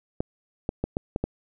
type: clicks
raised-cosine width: 2 ms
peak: -12 dBFS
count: 6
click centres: 0.205 / 0.691 / 0.84 / 0.969 / 1.161 / 1.24 s
effects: none